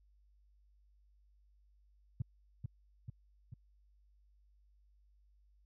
sine tone with echo, 116.54 Hz, A#2, in tune, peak -31 dBFS, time 2.2-2.22 s, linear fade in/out 5 ms, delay 440 ms, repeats 3, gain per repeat -4 dB, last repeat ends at 3.54 s, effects added 50 Hz sine -65 dBFS peak until 5.65 s

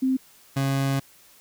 sine / 30% pulse tone pair in turn, 261.6 / 136.59 Hz, C4 / C#3, 0 / -25 cents, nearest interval major seventh, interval 1125 cents, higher first, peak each -19 dBFS, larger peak neither, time 0.02-0.17 / 0.56-1 s, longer second, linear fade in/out 10 ms, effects white hiss -54 dBFS RMS until 1.4 s

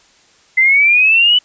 sine exponential sweep, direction up, 2038 to 3000 Hz, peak -7 dBFS, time 0.57-1.39 s, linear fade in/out 10 ms, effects white hiss -50 dBFS RMS until 1.44 s + resampled to 16000 Hz

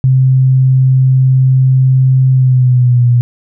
sine tone with pitch glide, 130.81 to 121.35 Hz, C3 to B2, 0 to -30 cents, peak -5 dBFS, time 0.04-3.21 s, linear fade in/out 0 ms, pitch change -130 cents, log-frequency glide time 2.32-3.07 s, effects none

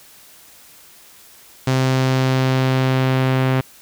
sawtooth tone with low-pass filter sweep, 130.8 Hz, C3, in tune, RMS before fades -17 dBFS, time 1.67-3.61 s, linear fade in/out 5 ms, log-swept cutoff 6500 to 2700 Hz, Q 1, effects white hiss -46 dBFS RMS until 3.81 s

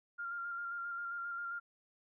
sine tone with vibrato, 1394 Hz, F6, 4 cents flat, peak -38 dBFS, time 0.18-1.6 s, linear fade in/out 20 ms, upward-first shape square, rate 7.5 Hz, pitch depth 18 cents each way, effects none

